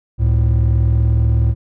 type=tone pair together; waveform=triangle; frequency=69.3 / 110.01 Hz; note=C#2 / A2; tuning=0 / 0 cents; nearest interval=minor sixth; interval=800 cents; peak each=-11 dBFS; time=0.18-1.55 s; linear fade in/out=50 ms; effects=tanh soft clip ceiling -5 dBFS